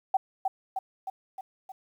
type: tone with echo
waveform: sine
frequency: 766 Hz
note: G5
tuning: 40 cents flat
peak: -19 dBFS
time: 0.14-0.17 s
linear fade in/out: 5 ms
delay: 310 ms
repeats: 5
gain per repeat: -4 dB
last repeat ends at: 1.72 s
effects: 10-bit